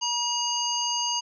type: harmonic tone with a mistuned harmonic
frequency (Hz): 956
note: A#5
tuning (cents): +43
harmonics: 1 / 3 / 5 / 7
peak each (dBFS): -30 / -30 / -30 / -30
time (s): 0.01-1.21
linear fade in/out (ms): 20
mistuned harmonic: 7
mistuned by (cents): -86
effects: none